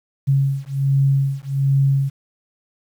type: beating tone pair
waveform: sine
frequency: 136.7 / 138 Hz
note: C#3 / C#3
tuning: -24 / -7 cents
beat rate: 1.3 Hz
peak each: -18 dBFS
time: 0.27-2.1 s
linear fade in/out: 20 ms
effects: 8-bit